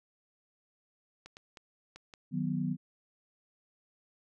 clicks, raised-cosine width 0.2 ms, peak -31 dBFS, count 5, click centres 1.26 / 1.369 / 1.572 / 1.96 / 2.138 s
sine chord, B major, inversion first, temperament equal, 155.56 / 185 / 246.9 Hz, D#3 / F#3 / B3, 0 / 0 / 0 cents, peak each -34 dBFS, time 2.31-2.77 s, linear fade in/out 50 ms
effects none

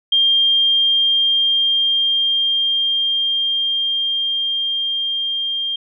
sine tone with level ramp, 3200 Hz, G7, 35 cents sharp, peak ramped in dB -11 to -19 dBFS, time 0.12-5.76 s, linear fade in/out 5 ms, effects none

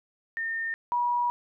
sine tone pair in turn, 1819 / 966.1 Hz, A#6 / B5, -43 / -38 cents, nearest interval major seventh, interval 1095 cents, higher first, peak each -28 / -23 dBFS, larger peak second, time 0.37-0.74 / 0.92-1.3 s, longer second, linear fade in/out 0 ms, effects none

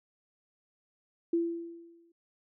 sine tone with exponential decay, 337.3 Hz, E4, 40 cents sharp, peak -23 dBFS, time 1.33-2.12 s, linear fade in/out 5 ms, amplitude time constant 170 ms, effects none

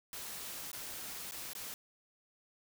white noise with dropouts, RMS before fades -44 dBFS, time 0.13-1.74 s, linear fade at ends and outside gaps 1 ms, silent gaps 0.716-0.73 / 1.311-1.32 / 1.533-1.551 s, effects none

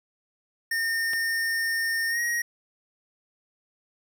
square tone with pitch glide, 1823 to 1889.5 Hz, A#6 to A#6, -39 to +23 cents, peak -25 dBFS, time 0.71-2.42 s, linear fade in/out 5 ms, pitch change +62 cents, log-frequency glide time 2.09-2.19 s
click, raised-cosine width 0.3 ms, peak -21 dBFS, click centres 1.134 s
effects 10-bit

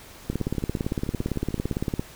two click trains, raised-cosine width 3 ms, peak -12 / -24 dBFS, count 31 / 20, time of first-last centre 0.3-1.995 / 0.33-1.727 s, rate 17.7 / 13.6 Hz, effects pink hiss -46 dBFS RMS until 2.15 s

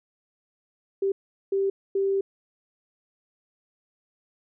sine tone bursts at uneven times, 391.3 Hz, G4, 3 cents flat, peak -21 dBFS, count 3, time 1.02-1.12 / 1.52-1.7 / 1.95-2.21 s, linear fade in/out 5 ms, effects none

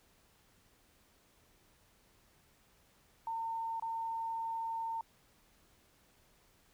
sine tone with dropouts, 908 Hz, A#5, 46 cents flat, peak -35 dBFS, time 3.27-5.01 s, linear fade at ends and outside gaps 2 ms, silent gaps 3.798-3.823 s, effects pink hiss -68 dBFS RMS until 6.73 s

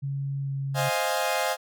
sine tone with pitch glide, 138.59 to 137.32 Hz, C#3 to C#3, 0 to -16 cents, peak -27 dBFS, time 0.02-0.9 s, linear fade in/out 20 ms, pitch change -16 cents, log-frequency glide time 0.41-0.51 s
sawtooth chord, F minor seventh, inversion second, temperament equal, 523.3 / 622.3 / 698.5 / 830.6 Hz, C5 / Eb5 / F5 / Ab5, 0 / 0 / 0 / 0 cents, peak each -26 dBFS, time 0.74-1.57 s, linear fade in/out 50 ms
effects none

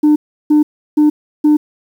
sine tone bursts, 300.4 Hz, D4, 39 cents sharp, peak -4 dBFS, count 4, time 0.03-1.57 s, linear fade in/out 10 ms, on 130 ms, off 340 ms, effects tanh soft clip ceiling -5 dBFS + 7-bit

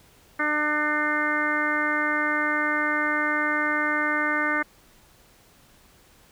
harmonic tone, 300 Hz, D4, 37 cents sharp, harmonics 1 / 2 / 3 / 4 / 5 / 6 / 7, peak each -30 / -33 / -34 / -29 / -27 / -28 / -29 dBFS, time 0.39-4.63 s, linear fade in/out 10 ms, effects pink hiss -56 dBFS RMS until 6.31 s

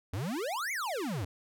square exponential two-way sweep, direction up then down, 83.4 to 2319 to 83.4 Hz, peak -33 dBFS, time 0.13-1.25 s, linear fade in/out 5 ms, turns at 0.72 s, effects none

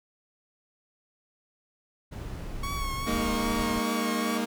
brown noise, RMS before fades -35 dBFS, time 2.11-3.8 s, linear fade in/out 20 ms
sawtooth tone with vibrato, 1108.7 Hz, C#6, in tune, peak -29 dBFS, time 2.63-4.38 s, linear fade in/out 5 ms, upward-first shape triangle, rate 2.5 Hz, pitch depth 46 cents each way
sawtooth chord, Ab suspended second, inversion none, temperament equal with one note detuned, 204 / 233.1 / 311.1 Hz, Ab3 / Bb3 / Eb4, -31 / 0 / 0 cents, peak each -29 / -25 / -30 dBFS, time 3.06-4.46 s, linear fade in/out 20 ms
effects none

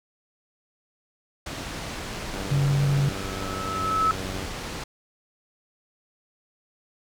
pink low-pass noise, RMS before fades -34 dBFS, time 1.46-4.84 s, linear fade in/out 5 ms, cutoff 6700 Hz, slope 12 dB/octave
10% pulse tone with pitch glide, 97.3 to 94.58 Hz, G2 to F#2, -12 to +39 cents, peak -25 dBFS, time 2.33-4.46 s, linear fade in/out 10 ms, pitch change -49 cents, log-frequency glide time 2.93-3.7 s
sine tone, 140.4 Hz, C#3, 22 cents sharp, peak -19 dBFS, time 2.51-3.09 s, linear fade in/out 5 ms
sine tone with exponential growth, 1300 Hz, E6, 24 cents flat, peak -17 dBFS, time 2.77-4.11 s, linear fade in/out 0 ms, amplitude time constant 290 ms
effects none

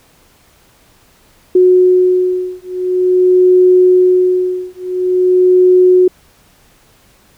sine beating tone pair, 365.4 / 365.87 Hz, F#4 / F#4, -22 / -19 cents, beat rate 0.47 Hz, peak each -10 dBFS, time 1.55-6.08 s, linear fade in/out 5 ms, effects pink hiss -49 dBFS RMS until 7.37 s

